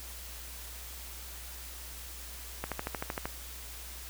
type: click train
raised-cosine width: 0.5 ms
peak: -18 dBFS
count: 9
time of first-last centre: 2.64-3.255 s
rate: 13 Hz
effects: added 60 Hz sine -46 dBFS peak until 4.09 s + white hiss -46 dBFS RMS until 4.09 s